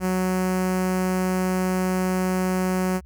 sawtooth tone with notch filter, 185 Hz, F#3, in tune, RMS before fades -23 dBFS, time 0-3.01 s, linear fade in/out 50 ms, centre 3600 Hz, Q 1.1, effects added 67 Hz sine -42 dBFS peak until 3.05 s

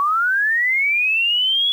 sine linear sweep, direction up, 1113 to 3402 Hz, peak -15 dBFS, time 0-1.72 s, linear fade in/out 0 ms, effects 8-bit

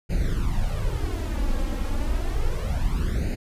brown noise with flanger, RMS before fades -24 dBFS, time 0.09-3.36 s, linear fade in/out 20 ms, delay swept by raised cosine 0.44 to 3.74 ms, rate 0.31 Hz, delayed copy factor +0.8, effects resampled to 32000 Hz

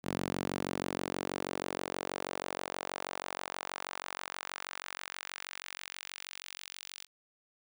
sawtooth tone with high-pass filter sweep, 46.25 Hz, F#1, in tune, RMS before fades -40 dBFS, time 0.03-7.07 s, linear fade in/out 50 ms, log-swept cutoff 190 to 3500 Hz, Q 1.1, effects none

